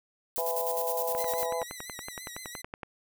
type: noise with tremolo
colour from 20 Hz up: violet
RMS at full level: -33 dBFS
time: 0.36-1.46 s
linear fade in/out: 0 ms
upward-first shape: square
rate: 9.8 Hz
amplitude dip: 60%
type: harmonic tone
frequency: 166.7 Hz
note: E3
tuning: 20 cents sharp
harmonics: 3 / 4 / 5 / 6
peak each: -32 / -34 / -36 / -38 dBFS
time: 0.38-1.63 s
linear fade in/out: 0 ms
type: click train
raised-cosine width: 0.5 ms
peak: -22 dBFS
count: 19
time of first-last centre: 1.15-2.832 s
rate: 10.7 Hz
type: tone with vibrato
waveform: 10% pulse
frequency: 1975.5 Hz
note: B6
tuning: in tune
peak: -32 dBFS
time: 1.18-2.62 s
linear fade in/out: 10 ms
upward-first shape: sine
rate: 5.9 Hz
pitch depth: 68 cents each way
effects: none